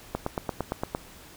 click train, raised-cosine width 1 ms, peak -13 dBFS, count 8, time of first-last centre 0.15-0.949 s, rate 8.76 Hz, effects pink hiss -49 dBFS RMS until 1.36 s

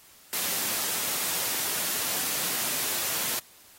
white high-pass noise, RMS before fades -29 dBFS, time 0.33-3.39 s, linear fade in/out 0 ms, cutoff 130 Hz, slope 12 dB/octave, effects white hiss -54 dBFS RMS until 3.78 s + AAC 48 kbps

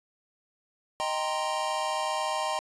square chord, C minor seventh, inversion first, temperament equal, 622.3 / 784 / 932.3 / 1046.5 Hz, Eb5 / G5 / Bb5 / C6, 0 / 0 / 0 / 0 cents, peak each -34 dBFS, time 1-2.59 s, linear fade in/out 0 ms, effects resampled to 22050 Hz

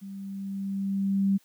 sine tone with level ramp, 196 Hz, G3, in tune, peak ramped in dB -37 to -19 dBFS, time 0.01-1.38 s, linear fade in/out 20 ms, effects white hiss -63 dBFS RMS until 1.44 s + high-pass 100 Hz 12 dB/octave

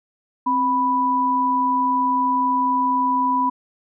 sine tone pair together, 262.8 / 987.8 Hz, C4 / B5, +8 / 0 cents, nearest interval octave + major seventh, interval 2292 cents, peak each -24 / -17 dBFS, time 0.46-3.5 s, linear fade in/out 10 ms, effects none

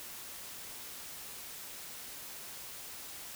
silence, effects white hiss -46 dBFS RMS until 3.35 s

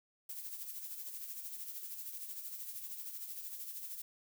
violet noise with tremolo, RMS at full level -43 dBFS, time 0.29-4.02 s, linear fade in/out 5 ms, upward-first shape sine, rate 13 Hz, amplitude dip 50%, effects none

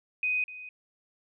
sine tone with echo, 2500 Hz, D#7, 8 cents sharp, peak -25 dBFS, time 0.23-0.44 s, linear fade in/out 2 ms, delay 250 ms, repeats 1, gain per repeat -15 dB, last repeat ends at 0.69 s, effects none

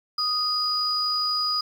sine tone pair together, 1244.5 / 4924 Hz, D#6 / D#8, 0 / -19 cents, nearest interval 2 octaves, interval 2381 cents, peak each -28 / -23 dBFS, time 0.18-1.61 s, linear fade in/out 5 ms, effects 8-bit

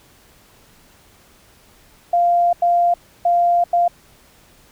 sine tone bursts at uneven times, 696 Hz, F5, 6 cents flat, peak -12 dBFS, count 4, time 2.13-2.53 / 2.62-2.94 / 3.25-3.64 / 3.73-3.88 s, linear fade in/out 5 ms, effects pink hiss -51 dBFS RMS until 4.71 s

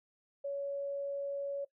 sine tone, 561 Hz, C#5, 21 cents sharp, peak -34 dBFS, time 0.44-1.65 s, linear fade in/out 10 ms, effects noise-tail reverb RT60 0.1 s tail -18 dB re dry

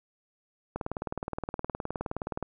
click train, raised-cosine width 1 ms, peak -18 dBFS, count 33, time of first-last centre 0.76-2.427 s, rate 19.2 Hz, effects none

